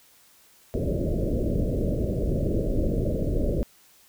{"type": "low-pass noise", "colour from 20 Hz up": "pink", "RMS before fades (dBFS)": -25, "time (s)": [0.74, 3.63], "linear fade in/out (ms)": 0, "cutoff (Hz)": 620, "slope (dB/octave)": 96, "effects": ["white hiss -57 dBFS RMS until 4.08 s"]}